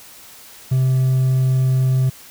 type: tone with hard clipping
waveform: triangle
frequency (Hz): 130.2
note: C3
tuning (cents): -8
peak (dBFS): -14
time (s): 0.71-2.1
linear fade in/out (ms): 10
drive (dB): 5
effects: white hiss -42 dBFS RMS until 2.3 s